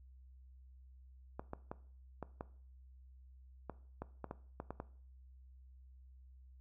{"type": "clicks", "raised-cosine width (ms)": 1, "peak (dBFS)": -28, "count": 12, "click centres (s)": [1.395, 1.534, 1.715, 2.227, 2.409, 3.697, 4.02, 4.243, 4.311, 4.601, 4.706, 4.801], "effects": ["noise-tail reverb RT60 0.5 s tail -18 dB re dry", "added 64 Hz sine -56 dBFS peak until 6.6 s"]}